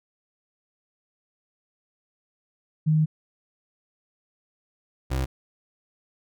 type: tone pair in turn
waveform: sine / 30% pulse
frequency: 155.56 / 65.4 Hz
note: D#3 / C2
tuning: 0 / 0 cents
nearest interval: octave + minor third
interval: 1500 cents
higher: first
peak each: -17 / -21 dBFS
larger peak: first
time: 2.86-3.06 / 5.1-5.26 s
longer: first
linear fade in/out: 20 ms
effects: none